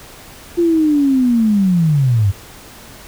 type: linear sweep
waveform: sine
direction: down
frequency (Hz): 349.2 to 92.5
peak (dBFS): -10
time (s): 0.57-2.32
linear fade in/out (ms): 20
effects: pink hiss -38 dBFS RMS until 3.07 s